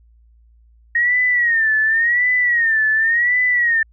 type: tone with vibrato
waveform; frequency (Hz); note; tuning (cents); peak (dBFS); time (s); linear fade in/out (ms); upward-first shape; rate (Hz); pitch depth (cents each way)
sine; 1864.7; A#6; 0; -13; 0.95-3.83; 5; sine; 0.91; 120
effects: added 57 Hz sine -48 dBFS peak until 3.92 s